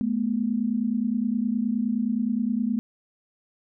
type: tone pair together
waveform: sine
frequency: 213.3 / 242.9 Hz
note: G#3 / B3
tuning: +46 / -29 cents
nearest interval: major second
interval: 225 cents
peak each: -25 dBFS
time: 0.01-2.79 s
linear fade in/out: 0 ms
effects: none